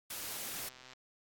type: noise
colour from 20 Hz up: white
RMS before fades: -41 dBFS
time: 0.1-0.69 s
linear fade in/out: 5 ms
type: click train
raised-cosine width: 0.2 ms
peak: -36 dBFS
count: 50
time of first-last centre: 0.55-0.933 s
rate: 128 Hz
effects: AAC 64 kbps